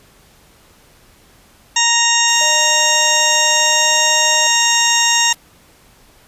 harmonic tone, 932.3 Hz, A#5, in tune, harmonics 1 / 2 / 3 / 4 / 6 / 7 / 8, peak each -19 / -19 / -19 / -19 / -19 / -19 / -19 dBFS, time 1.76-5.33 s, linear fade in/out 5 ms
white noise, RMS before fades -34 dBFS, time 2.27-5.35 s, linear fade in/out 10 ms
triangle tone with pitch glide, 609 to 616.4 Hz, D#5 to D#5, -37 to -16 cents, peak -22 dBFS, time 2.41-4.47 s, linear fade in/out 2 ms, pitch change +21 cents, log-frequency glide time 3.51-4.02 s
effects pink hiss -49 dBFS RMS until 6.27 s + resampled to 32000 Hz

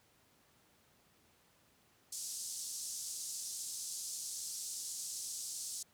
white band-pass noise, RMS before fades -43 dBFS, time 2.12-5.83 s, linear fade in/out 5 ms, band 5100 to 9100 Hz, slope 24 dB/octave, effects pink hiss -69 dBFS RMS until 5.93 s + high-pass 80 Hz 12 dB/octave

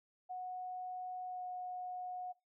sine tone with pitch glide, 734 to 728.5 Hz, F#5 to F#5, -14 to -27 cents, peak -40 dBFS, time 0.29-2.33 s, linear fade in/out 20 ms, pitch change -13 cents, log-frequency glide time 1.26-1.43 s, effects noise-tail reverb RT60 0.2 s tail -20 dB re dry

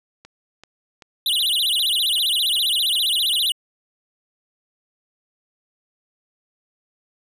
click train, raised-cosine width 0.2 ms, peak -25 dBFS, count 9, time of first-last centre 0.25-3.339 s, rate 2.59 Hz
square tone with vibrato, 3390 Hz, G#7, 35 cents sharp, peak -18 dBFS, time 1.26-3.52 s, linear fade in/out 2 ms, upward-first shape sine, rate 15 Hz, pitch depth 300 cents each way
effects resampled to 32000 Hz

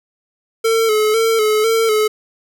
square tone with vibrato, 440 Hz, A4, in tune, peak -13 dBFS, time 0.64-2.08 s, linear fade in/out 10 ms, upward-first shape square, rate 2 Hz, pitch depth 45 cents each way, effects none

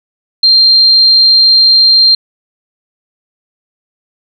sine tone, 4178 Hz, C8, 3 cents flat, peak -3 dBFS, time 0.43-2.15 s, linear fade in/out 5 ms, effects none

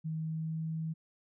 sine tone with pitch glide, 158.7 to 160.36 Hz, D#3 to E3, +35 to -47 cents, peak -33 dBFS, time 0.04-0.94 s, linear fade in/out 20 ms, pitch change +18 cents, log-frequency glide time 0.15-0.6 s, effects none

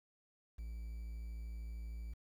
triangle tone with quantisation, 56.5 Hz, A1, 47 cents sharp, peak -40 dBFS, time 0.58-2.14 s, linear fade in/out 10 ms, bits 11, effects none

